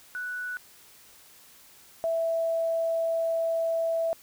sine tone pair in turn, 1480 / 659.3 Hz, F#6 / E5, 0 / 0 cents, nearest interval octave + major second, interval 1400 cents, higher first, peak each -31 / -24 dBFS, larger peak second, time 0.15-0.57 / 2.04-4.13 s, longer second, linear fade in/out 0 ms, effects white hiss -54 dBFS RMS until 4.22 s

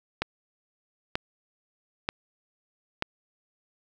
click train, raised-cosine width 0.3 ms, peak -10 dBFS, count 4, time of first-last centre 0.22-3.024 s, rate 1.07 Hz, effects 8-bit

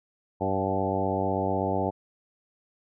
harmonic tone with a mistuned harmonic, 96 Hz, G2, 36 cents flat, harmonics 1 / 2 / 3 / 4 / 5 / 6 / 7 / 8 / 9, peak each -33 / -33 / -33 / -33 / -33 / -33 / -33 / -33 / -33 dBFS, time 0.4-1.91 s, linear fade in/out 20 ms, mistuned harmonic 7, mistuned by +19 cents, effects none

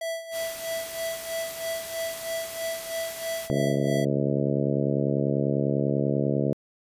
square tone with tremolo, 659.3 Hz, E5, in tune, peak -28 dBFS, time 0.01-4.05 s, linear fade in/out 5 ms, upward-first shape sine, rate 3.1 Hz, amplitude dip 75%
white noise, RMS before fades -38 dBFS, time 0.31-3.5 s, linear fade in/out 50 ms
harmonic tone, 70.1 Hz, C#2, 20 cents sharp, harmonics 2 / 3 / 4 / 5 / 6 / 7 / 8 / 9, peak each -27 / -29 / -30 / -31 / -32 / -32 / -33 / -34 dBFS, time 3.5-6.53 s, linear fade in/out 0 ms
effects resampled to 32000 Hz

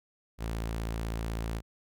sawtooth tone, 56 Hz, A1, 31 cents sharp, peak -28 dBFS, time 0.38-1.62 s, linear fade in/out 50 ms, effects none

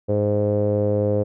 sawtooth tone with low-pass filter, 103.83 Hz, G#2, in tune, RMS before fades -20 dBFS, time 0.08-1.24 s, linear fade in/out 20 ms, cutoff 500 Hz, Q 7.3, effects none

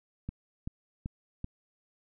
click train, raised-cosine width 5 ms, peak -23 dBFS, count 4, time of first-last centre 0.29-1.444 s, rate 2.6 Hz, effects none

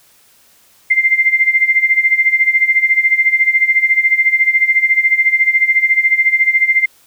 sine tone with tremolo, 2093 Hz, C7, in tune, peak -6 dBFS, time 0.9-6.86 s, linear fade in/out 10 ms, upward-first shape sine, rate 14 Hz, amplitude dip 80%, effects white hiss -50 dBFS RMS until 7.06 s

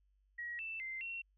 sine tone with pitch steps, 1906 / 2657 / 2081 / 2725 Hz, A#6 / E7 / C7 / F7, +38 / +13 / -10 / -43 cents, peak -40 dBFS, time 0.38-1.22 s, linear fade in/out 10 ms, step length 210 ms, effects added 49 Hz sine -70 dBFS peak until 1.37 s

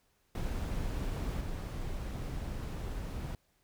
brown noise with level steps, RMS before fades -35 / -38 dBFS, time 0.35-3.35 s, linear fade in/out 2 ms, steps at 1.4 s, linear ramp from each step 10 ms, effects pink hiss -73 dBFS RMS until 3.63 s

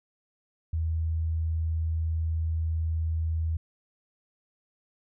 sine tone, 80.8 Hz, E2, 34 cents flat, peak -25 dBFS, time 0.73-3.57 s, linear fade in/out 5 ms, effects none

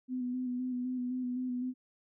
sine tone with vibrato, 250.9 Hz, B3, 28 cents sharp, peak -32 dBFS, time 0.08-1.74 s, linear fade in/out 50 ms, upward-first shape square, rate 3.9 Hz, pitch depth 23 cents each way, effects none

